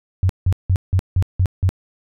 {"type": "tone bursts", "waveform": "sine", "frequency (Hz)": 92.5, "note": "F#2", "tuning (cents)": 0, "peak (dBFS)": -12, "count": 7, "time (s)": [0.23, 1.691], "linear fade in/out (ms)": 0, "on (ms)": 63, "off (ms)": 170, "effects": []}